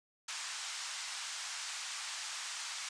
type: band-pass noise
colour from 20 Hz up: white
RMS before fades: -42 dBFS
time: 0.28-2.89 s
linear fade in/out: 5 ms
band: 900 to 7700 Hz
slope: 24 dB/octave
effects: resampled to 22050 Hz